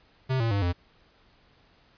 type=tone with pitch steps; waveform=square; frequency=131 / 114.7 / 100.43 / 87.94 Hz; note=C3 / A#2 / G2 / F2; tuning=+2 / -28 / +42 / +13 cents; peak=-24 dBFS; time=0.29-0.73 s; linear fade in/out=20 ms; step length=110 ms; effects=pink hiss -61 dBFS RMS until 1.97 s + resampled to 11025 Hz